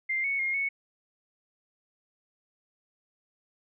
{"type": "tone with pitch steps", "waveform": "sine", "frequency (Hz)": [2097, 2216, 2135, 2212], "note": ["C7", "C#7", "C7", "C#7"], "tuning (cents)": [3, -1, 34, -4], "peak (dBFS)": -26, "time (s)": [0.09, 0.69], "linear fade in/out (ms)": 10, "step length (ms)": 150, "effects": []}